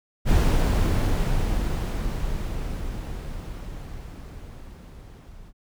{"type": "noise with level ramp", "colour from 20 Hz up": "brown", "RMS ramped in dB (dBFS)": [-17, -45], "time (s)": [0.25, 5.53], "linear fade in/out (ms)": 50, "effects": []}